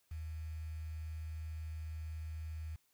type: tone with quantisation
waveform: sine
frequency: 79 Hz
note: D#2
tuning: 27 cents sharp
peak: -40 dBFS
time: 0.11-2.76 s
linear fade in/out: 5 ms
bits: 10
effects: white hiss -75 dBFS RMS until 2.93 s